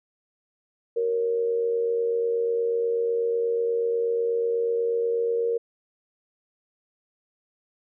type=tone with amplitude modulation; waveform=sine; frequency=466.2 Hz; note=A#4; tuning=in tune; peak=-19 dBFS; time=0.96-5.58 s; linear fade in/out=10 ms; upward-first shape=sine; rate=88.2 Hz; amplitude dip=55%; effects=none